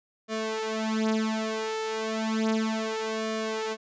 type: tone with flanger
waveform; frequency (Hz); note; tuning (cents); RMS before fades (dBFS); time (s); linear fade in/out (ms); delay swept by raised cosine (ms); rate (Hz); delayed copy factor
sawtooth; 220; A3; 0; -29; 0.28-3.77; 50; 1.7 to 6.8; 0.33; +1
effects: resampled to 16000 Hz

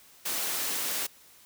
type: high-pass noise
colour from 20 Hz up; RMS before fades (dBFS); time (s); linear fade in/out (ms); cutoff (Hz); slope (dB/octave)
white; -31; 0.25-1.07; 10; 210; 12
effects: white hiss -56 dBFS RMS until 1.45 s

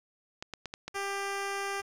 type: clicks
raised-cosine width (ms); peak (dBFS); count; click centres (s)
0.2; -21; 5; 0.425 / 0.537 / 0.657 / 0.739 / 0.88
type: tone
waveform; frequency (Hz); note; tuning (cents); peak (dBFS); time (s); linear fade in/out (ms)
10% pulse; 396.5; G4; +20; -24; 0.94-1.82; 20
effects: low-pass 11000 Hz 12 dB/octave + 9-bit

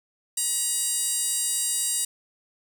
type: tone with high-pass filter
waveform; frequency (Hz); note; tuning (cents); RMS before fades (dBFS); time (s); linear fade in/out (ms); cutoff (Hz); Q
15% pulse; 956; A#5; +43; -26; 0.37-2.05; 5; 7000; 3.6
effects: 9-bit

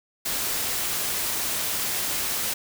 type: noise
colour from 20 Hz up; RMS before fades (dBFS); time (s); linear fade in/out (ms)
white; -27; 0.25-2.54; 10
effects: none

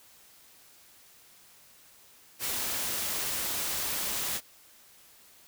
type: noise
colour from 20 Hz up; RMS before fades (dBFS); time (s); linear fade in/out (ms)
white; -32; 2.39-4.41; 50
effects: white hiss -57 dBFS RMS until 5.47 s

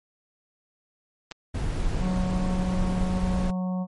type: clicks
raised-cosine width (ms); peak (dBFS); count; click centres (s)
0.2; -20; 2; 1.313 / 1.319
type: noise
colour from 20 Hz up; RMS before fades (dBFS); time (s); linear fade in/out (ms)
brown; -27; 1.54-3.51; 10
type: harmonic tone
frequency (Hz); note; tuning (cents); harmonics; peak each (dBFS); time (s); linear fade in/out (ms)
183.6; F#3; -13; 1 / 3 / 4 / 5 / 6; -25 / -38 / -41 / -44 / -45; 1.99-3.87; 50
effects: MP3 48 kbps

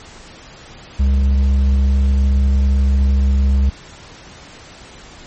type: tone with hard clipping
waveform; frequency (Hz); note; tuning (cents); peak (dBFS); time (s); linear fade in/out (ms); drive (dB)
sine; 67.8; C#2; -38; -12; 0.99-3.7; 10; 5
effects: pink hiss -39 dBFS RMS until 5.26 s + MP3 32 kbps

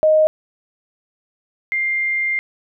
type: tone pair in turn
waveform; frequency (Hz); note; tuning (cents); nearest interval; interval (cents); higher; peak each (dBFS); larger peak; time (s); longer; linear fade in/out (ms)
sine; 622.3 / 2100; D#5 / C7; 0 / +6; octave + major sixth; 2106; second; -10 / -17; first; 0.03-0.27 / 1.72-2.39; second; 0
effects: none

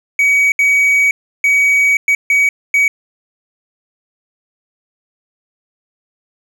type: tone bursts at uneven times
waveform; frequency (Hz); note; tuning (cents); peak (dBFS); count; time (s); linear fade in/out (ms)
triangle; 2263; C#7; +35; -7; 6; 0.19-0.52 / 0.59-1.11 / 1.44-1.97 / 2.08-2.15 / 2.3-2.49 / 2.74-2.88; 2
effects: none

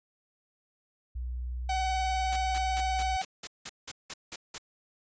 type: tone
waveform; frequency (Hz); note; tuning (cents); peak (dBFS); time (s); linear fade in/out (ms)
sine; 61.4; B1; -9; -32; 1.15-3.17; 10
type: tone with vibrato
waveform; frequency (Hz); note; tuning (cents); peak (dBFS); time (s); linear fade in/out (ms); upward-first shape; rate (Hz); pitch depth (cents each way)
45% pulse; 755; F#5; +35; -28; 1.69-3.22; 5; sine; 20; 23
type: noise bursts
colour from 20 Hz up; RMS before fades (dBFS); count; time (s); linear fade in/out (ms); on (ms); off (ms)
white; -37; 11; 2.32-4.582; 5; 42; 180
effects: resampled to 16000 Hz

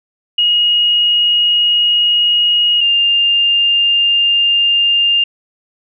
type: tone pair in turn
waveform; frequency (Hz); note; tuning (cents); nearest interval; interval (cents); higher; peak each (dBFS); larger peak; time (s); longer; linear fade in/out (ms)
sine; 2881 / 2804; F#7 / F7; -47 / +6; unison; 47; first; -9; neither; 0.38-2.81 / 2.81-5.24; neither; 5
effects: none

